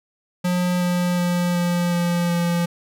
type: tone with pitch steps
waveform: square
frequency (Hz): 178.9 / 177.56 / 176.23 / 174.91 / 173.61 / 172.31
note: F3 / F3 / F3 / F3 / F3 / F3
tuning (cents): +42 / +29 / +16 / +3 / -10 / -23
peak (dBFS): -19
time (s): 0.44-2.66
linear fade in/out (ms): 10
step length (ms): 370
effects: none